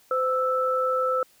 sine tone pair together, 513.1 / 1318.5 Hz, C5 / E6, -34 / 0 cents, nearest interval octave + major third, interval 1634 cents, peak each -24 dBFS, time 0.11-1.23 s, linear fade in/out 2 ms, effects white hiss -59 dBFS RMS until 1.4 s

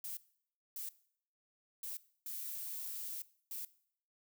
violet noise bursts at uneven times, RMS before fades -43 dBFS, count 5, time 0.04-0.17 / 0.76-0.89 / 1.83-1.97 / 2.26-3.22 / 3.51-3.65 s, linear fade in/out 2 ms, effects noise-tail reverb RT60 0.6 s tail -19 dB re dry

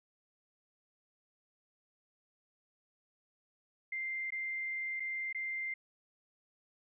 sine tone with dropouts, 2093 Hz, C7, in tune, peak -35 dBFS, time 3.92-5.74 s, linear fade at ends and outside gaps 5 ms, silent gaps 4.305-4.321 / 4.998-5.002 / 5.328-5.347 s, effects none

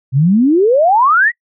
sine exponential sweep, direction up, 124.1 to 1987 Hz, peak -7 dBFS, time 0.12-1.32 s, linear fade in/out 50 ms, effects noise-tail reverb RT60 0.1 s tail -26 dB re dry

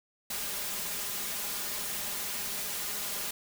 white noise with comb filter, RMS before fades -35 dBFS, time 0.3-3.31 s, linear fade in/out 5 ms, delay 4.9 ms, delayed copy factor +0.7, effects none

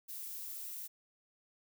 violet noise, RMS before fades -44 dBFS, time 0.08-0.88 s, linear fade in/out 20 ms, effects none

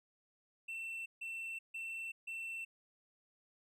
triangle tone bursts, 2689 Hz, E7, 34 cents sharp, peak -39 dBFS, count 4, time 0.68-2.65 s, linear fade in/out 10 ms, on 380 ms, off 150 ms, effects none

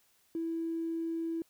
triangle tone, 329.6 Hz, E4, in tune, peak -28 dBFS, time 0.35-1.42 s, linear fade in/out 2 ms, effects tanh soft clip ceiling -30 dBFS + white hiss -69 dBFS RMS until 1.49 s

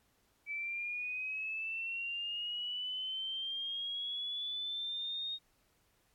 sine linear sweep, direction up, 2298 to 3729 Hz, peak -36 dBFS, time 0.46-5.39 s, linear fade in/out 50 ms, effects pink hiss -73 dBFS RMS until 6.14 s + AAC 64 kbps

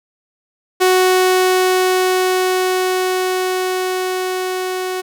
sawtooth tone with level ramp, 370 Hz, F#4, in tune, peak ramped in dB -6 to -16 dBFS, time 0.8-5.02 s, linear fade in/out 20 ms, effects none

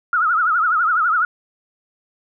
sine tone with vibrato, 1347 Hz, E6, 37 cents sharp, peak -14 dBFS, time 0.13-1.25 s, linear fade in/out 2 ms, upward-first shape triangle, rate 12 Hz, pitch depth 170 cents each way, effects none

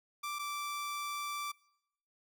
sawtooth tone pair in turn, 1174.7 / 1168.3 Hz, D6 / D6, 0 / -9 cents, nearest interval unison, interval 9 cents, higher first, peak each -33 / -33 dBFS, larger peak neither, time 0.23-0.39 / 0.39-1.52 s, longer second, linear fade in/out 10 ms, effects noise-tail reverb RT60 0.8 s tail -24 dB re dry

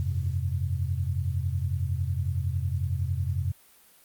sine chord, F suspended second, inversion none, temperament just, 87.31 / 98.22 / 130.96 Hz, F2 / G2 / C3, 0 / +4 / +2 cents, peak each -28 / -31 / -31 dBFS, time 0-3.52 s, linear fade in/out 0 ms, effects white hiss -57 dBFS RMS until 4.04 s + Opus 48 kbps

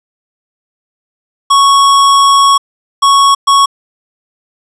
square tone bursts at uneven times, 1108.7 Hz, C#6, in tune, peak -5 dBFS, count 3, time 1.5-2.58 / 3.02-3.35 / 3.47-3.66 s, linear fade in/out 10 ms, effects resampled to 22050 Hz + 7-bit

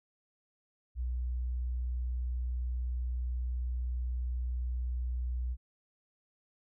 sine tone, 61.5 Hz, B1, 7 cents flat, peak -31 dBFS, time 0.95-5.57 s, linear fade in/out 50 ms, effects none

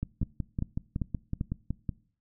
two click trains, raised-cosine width 5 ms, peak -17 / -18 dBFS, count 4 / 11, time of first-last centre 0.23-1.411 / 0.03-1.892 s, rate 2.54 / 5.37 Hz, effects noise-tail reverb RT60 0.5 s tail -22 dB re dry

